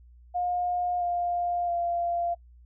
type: tone with pitch steps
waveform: sine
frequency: 713 / 702 / 691.1 Hz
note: F5 / F5 / F5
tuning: +36 / +9 / -18 cents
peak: -25 dBFS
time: 0.34-2.35 s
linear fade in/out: 20 ms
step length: 670 ms
effects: noise-tail reverb RT60 0.1 s tail -24 dB re dry + added 60 Hz sine -50 dBFS peak until 2.65 s